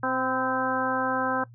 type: harmonic tone with a mistuned harmonic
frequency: 260 Hz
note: C4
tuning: 11 cents flat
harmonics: 1 / 2 / 3 / 4 / 5 / 6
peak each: -31 / -31 / -31 / -31 / -31 / -31 dBFS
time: 0.03-1.44 s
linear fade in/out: 5 ms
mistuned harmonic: 4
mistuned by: -30 cents
effects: noise-tail reverb RT60 0.1 s tail -19 dB re dry + added 118 Hz sine -46 dBFS peak until 1.54 s